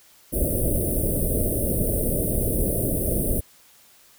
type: band-stop noise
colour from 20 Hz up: pink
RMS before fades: -23 dBFS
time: 0.32-3.41 s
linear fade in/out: 20 ms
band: 640 to 8900 Hz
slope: 96 dB/octave
effects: white hiss -54 dBFS RMS until 4.18 s